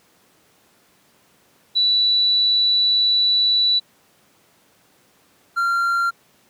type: tone pair in turn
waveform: sine / triangle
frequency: 3951 / 1381.2 Hz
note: B7 / F6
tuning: 0 / -20 cents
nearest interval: octave + tritone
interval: 1820 cents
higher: first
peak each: -14 / -15 dBFS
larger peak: first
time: 1.75-3.8 / 5.56-6.11 s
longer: first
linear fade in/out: 20 ms
effects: pink hiss -57 dBFS RMS until 6.49 s + high-pass 150 Hz 12 dB/octave